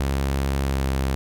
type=tone with pitch glide; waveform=sawtooth; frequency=68.3 to 66.89 Hz; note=C#2 to C2; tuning=-25 to +39 cents; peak=-17 dBFS; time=0-1.15 s; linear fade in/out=0 ms; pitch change=-36 cents; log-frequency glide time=0.63-0.86 s; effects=none